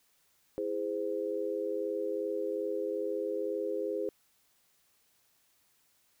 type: chord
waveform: sine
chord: E augmented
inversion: none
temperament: just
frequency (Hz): 329.6 / 412 / 515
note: E4 / G#4 / B#4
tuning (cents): 0 / -14 / -28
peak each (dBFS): -38 / -34 / -35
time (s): 0.58-4.09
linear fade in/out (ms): 0
effects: white hiss -70 dBFS RMS until 6.2 s